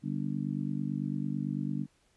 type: harmonic tone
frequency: 49 Hz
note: G1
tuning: in tune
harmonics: 3 / 4 / 5 / 6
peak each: -35 / -35 / -36 / -39 dBFS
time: 0.02-1.87 s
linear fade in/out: 50 ms
effects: pink hiss -69 dBFS RMS until 2.16 s + resampled to 24000 Hz